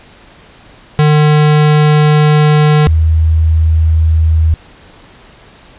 square / sine tone pair in turn, 150.9 / 79.94 Hz, D3 / D#2, +47 / +47 cents, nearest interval major seventh, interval 1100 cents, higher first, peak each -6 dBFS, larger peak neither, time 0.99-2.87 / 2.87-4.54 s, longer first, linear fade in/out 0 ms, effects pink hiss -40 dBFS RMS until 5.78 s + resampled to 8000 Hz

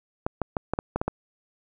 clicks, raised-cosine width 1 ms, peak -11 dBFS, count 8, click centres 0.265 / 0.417 / 0.568 / 0.736 / 0.789 / 0.96 / 1.015 / 1.08 s, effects none

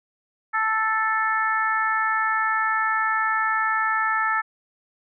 harmonic tone with a mistuned harmonic, 440 Hz, A4, in tune, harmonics 2 / 3 / 4 / 5, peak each -27 / -23 / -24 / -33 dBFS, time 0.53-4.42 s, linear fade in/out 20 ms, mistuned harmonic 5, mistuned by -16 cents, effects none

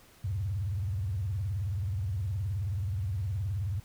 sine tone with vibrato, 96.2 Hz, G2, 32 cents flat, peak -29 dBFS, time 0.24-3.8 s, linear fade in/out 5 ms, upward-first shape sine, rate 19 Hz, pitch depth 270 cents each way, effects pink hiss -58 dBFS RMS until 3.84 s

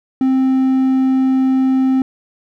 triangle tone, 262.6 Hz, C4, 6 cents sharp, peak -9 dBFS, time 0.21-2.02 s, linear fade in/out 2 ms, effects none

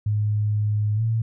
sine tone with pitch glide, 105.3 to 112.86 Hz, G#2 to A2, +24 to +44 cents, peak -19 dBFS, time 0.06-1.22 s, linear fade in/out 5 ms, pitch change +120 cents, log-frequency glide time 0.95-1.02 s, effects none

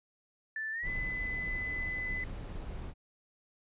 sine tone with pitch glide, 1760 to 2010 Hz, A6 to B6, 0 to +30 cents, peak -34 dBFS, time 0.56-2.24 s, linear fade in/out 2 ms, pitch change +230 cents, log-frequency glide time 0.72-0.88 s
brown noise, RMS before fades -40 dBFS, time 0.82-2.94 s, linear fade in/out 50 ms
effects resampled to 8000 Hz

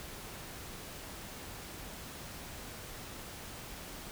silence, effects pink hiss -46 dBFS RMS until 4.11 s

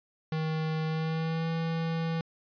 square tone with pitch glide, 158 to 164.04 Hz, D#3 to E3, +27 to -8 cents, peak -29 dBFS, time 0.32-2.21 s, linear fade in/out 2 ms, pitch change +65 cents, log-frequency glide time 0.86-1.5 s, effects resampled to 11025 Hz

